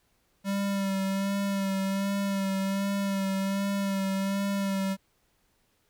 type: tone with vibrato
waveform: square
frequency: 196 Hz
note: G3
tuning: in tune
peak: -27 dBFS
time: 0.44-4.97 s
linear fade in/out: 50 ms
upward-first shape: sine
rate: 1.3 Hz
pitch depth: 26 cents each way
effects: pink hiss -70 dBFS RMS until 5.89 s